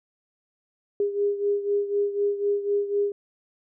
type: beating tone pair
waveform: sine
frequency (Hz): 405.5 / 409.5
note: G#4 / G#4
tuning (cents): -41 / -24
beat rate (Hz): 4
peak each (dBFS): -23 / -28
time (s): 1-3.12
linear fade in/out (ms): 2
effects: none